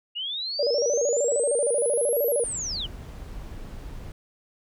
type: linear two-way sweep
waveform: sine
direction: up then down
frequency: 2801 to 11840 to 2801 Hz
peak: -28 dBFS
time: 0.15-2.87 s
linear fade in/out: 20 ms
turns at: 2.28 s
type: tone with vibrato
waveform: sine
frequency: 523.3 Hz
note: C5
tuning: in tune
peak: -21 dBFS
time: 0.59-2.44 s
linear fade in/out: 5 ms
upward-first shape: square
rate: 13 Hz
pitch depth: 180 cents each way
type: noise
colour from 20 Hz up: brown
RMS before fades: -38 dBFS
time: 2.44-4.12 s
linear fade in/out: 2 ms
effects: none